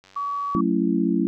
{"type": "click train", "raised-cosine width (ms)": 0.2, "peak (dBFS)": -33, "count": 49, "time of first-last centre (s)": [0.04, 0.544], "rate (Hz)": 95.3}
{"type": "tone", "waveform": "sine", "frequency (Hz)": 1136, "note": "C#6", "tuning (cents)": 42, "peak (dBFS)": -24, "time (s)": [0.16, 0.61], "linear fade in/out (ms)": 5}
{"type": "chord", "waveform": "sine", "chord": "F# minor seventh", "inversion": "none", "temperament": "just", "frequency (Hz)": [185, 222, 277.5, 333], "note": ["F#3", "A3", "C#4", "E4"], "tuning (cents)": [0, 16, 2, 18], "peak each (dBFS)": -24, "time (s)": [0.55, 1.27], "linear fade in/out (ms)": 0}
{"effects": []}